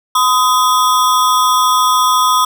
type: ring-modulated tone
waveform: square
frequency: 1137 Hz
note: C#6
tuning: 44 cents sharp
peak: -7 dBFS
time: 0.15-2.45 s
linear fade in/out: 5 ms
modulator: 117 Hz
effects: none